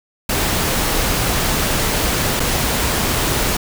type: noise with dropouts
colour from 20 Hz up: pink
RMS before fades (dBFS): -18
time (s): 0.29-3.57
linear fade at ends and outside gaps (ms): 5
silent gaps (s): 2.397-2.401
effects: none